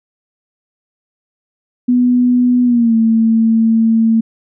sine tone with pitch glide, 246.9 to 225.1 Hz, B3 to A3, 0 to +40 cents, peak -8 dBFS, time 1.88-4.21 s, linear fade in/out 10 ms, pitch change -160 cents, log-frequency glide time 2.64-2.95 s, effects none

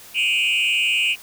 sine tone with frequency modulation, 2664 Hz, E7, 18 cents sharp, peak -14 dBFS, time 0.14-1.16 s, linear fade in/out 50 ms, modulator 121 Hz, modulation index 2.3, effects tanh soft clip ceiling -16 dBFS + white hiss -43 dBFS RMS until 1.22 s

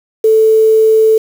sine tone with quantisation, 440 Hz, A4, in tune, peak -5 dBFS, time 0.24-1.18 s, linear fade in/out 5 ms, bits 5, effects none

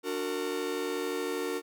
45% pulse chord, D augmented, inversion none, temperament just, 293.7 / 367.1 / 458.9 Hz, D4 / F#4 / A#4, 0 / -14 / -27 cents, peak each -37 / -35 / -34 dBFS, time 0.03-1.62 s, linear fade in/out 50 ms, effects none

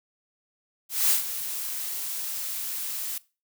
blue noise with ADSR envelope, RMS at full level -20 dBFS, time 0.89-3.18 s, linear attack 210 ms, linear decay 120 ms, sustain -12 dB, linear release 4 ms, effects noise-tail reverb RT60 0.3 s tail -20 dB re dry

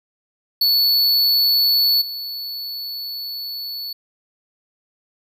square tone with level steps, 4435 Hz, C#8, in tune, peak -14 / -27 dBFS, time 0.61-3.93 s, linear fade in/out 5 ms, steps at 2.01 s, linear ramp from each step 10 ms, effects none

